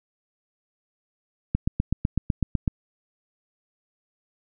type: click train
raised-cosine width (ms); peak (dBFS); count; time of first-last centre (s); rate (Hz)
5; -9; 10; 1.55-2.678; 7.98
effects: none

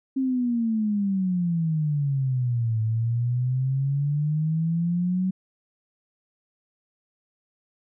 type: exponential two-way sweep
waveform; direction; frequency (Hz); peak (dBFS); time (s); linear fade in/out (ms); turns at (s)
sine; down then up; 269.3 to 109.6 to 188.6; -21; 0.16-5.31; 10; 2.81
effects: none

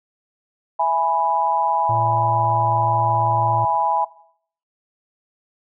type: chord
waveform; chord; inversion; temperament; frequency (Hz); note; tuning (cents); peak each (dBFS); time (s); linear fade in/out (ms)
sine; E major; none; equal; 659.3 / 830.6 / 987.8; E5 / G#5 / B5; 0 / 0 / 0; -24 / -19 / -20; 0.79-4.05; 10
type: harmonic tone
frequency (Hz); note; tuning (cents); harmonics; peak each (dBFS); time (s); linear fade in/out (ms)
115; A#2; -23; 1 / 3 / 5 / 7 / 8; -23 / -38 / -36 / -42 / -41; 1.89-3.65; 5
effects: noise-tail reverb RT60 0.6 s tail -18 dB re dry

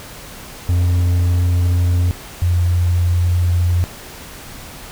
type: tone pair in turn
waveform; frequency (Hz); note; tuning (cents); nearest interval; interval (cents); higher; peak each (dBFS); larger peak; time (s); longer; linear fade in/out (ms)
triangle / sine; 88.3 / 87.83; F2 / F2; +20 / +10; unison; 10; first; -10 / -12; first; 0.69-2.11 / 2.42-3.84; neither; 0
effects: pink hiss -35 dBFS RMS until 4.91 s

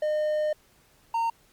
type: tone pair in turn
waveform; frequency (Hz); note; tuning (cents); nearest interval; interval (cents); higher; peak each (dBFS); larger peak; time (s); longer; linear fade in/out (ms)
triangle; 609 / 918.3; D#5 / A#5; -37 / -26; perfect fifth; 711; second; -21; neither; 0.02-0.53 / 1.14-1.3; first; 5
effects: pink hiss -61 dBFS RMS until 1.52 s + MP3 96 kbps

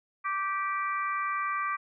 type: harmonic tone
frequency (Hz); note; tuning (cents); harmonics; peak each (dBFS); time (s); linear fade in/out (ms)
390; G4; -9; 3 / 4 / 5 / 6; -29 / -38 / -37 / -39; 0.24-1.77; 20
effects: none

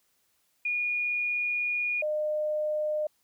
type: tone pair in turn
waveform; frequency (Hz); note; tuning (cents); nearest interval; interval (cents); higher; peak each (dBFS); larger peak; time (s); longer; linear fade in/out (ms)
sine; 2441 / 607.8; D#7 / D#5; -34 / -41; 2 octaves; 2407; first; -26; neither; 0.65-2.02 / 2.02-3.07; first; 5
effects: white hiss -71 dBFS RMS until 3.23 s

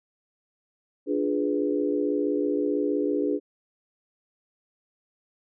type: chord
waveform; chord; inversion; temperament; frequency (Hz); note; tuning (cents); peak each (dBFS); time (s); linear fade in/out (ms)
sine; D diminished seventh; none; equal; 293.7 / 349.2 / 415.3 / 493.9; D4 / F4 / Ab4 / Cb5; 0 / 0 / 0 / 0; -26 / -31 / -27 / -31; 1.06-3.4; 50
effects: none

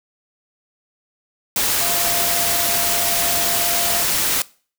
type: tone in noise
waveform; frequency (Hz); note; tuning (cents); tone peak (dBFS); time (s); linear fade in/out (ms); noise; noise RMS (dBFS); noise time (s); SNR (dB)
sine; 690; F5; -21; -27; 1.81-4.03; 2; white; -19; 1.56-4.42; -11
effects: noise-tail reverb RT60 0.4 s tail -21 dB re dry

